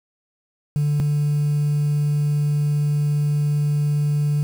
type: tone pair in turn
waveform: sine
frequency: 147.1 / 147.1 Hz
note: D3 / D3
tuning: +3 / +3 cents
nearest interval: unison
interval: 0 cents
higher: neither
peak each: -15 dBFS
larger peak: neither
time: 0.76-1 / 1-4.43 s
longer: second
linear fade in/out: 0 ms
effects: tanh soft clip ceiling -15 dBFS + 7-bit